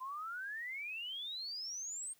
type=exponential sweep; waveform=sine; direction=up; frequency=1014 to 8670 Hz; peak=-40 dBFS; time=0-2.14 s; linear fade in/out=20 ms; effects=white hiss -70 dBFS RMS until 2.19 s